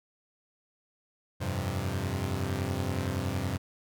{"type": "chord", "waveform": "sawtooth", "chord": "F suspended second", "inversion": "none", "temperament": "equal", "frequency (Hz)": [87.31, 98, 130.81], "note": ["F2", "G2", "C3"], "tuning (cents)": [0, 0, 0], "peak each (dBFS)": [-30, -29, -31], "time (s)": [1.4, 3.58], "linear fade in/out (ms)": 20, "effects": []}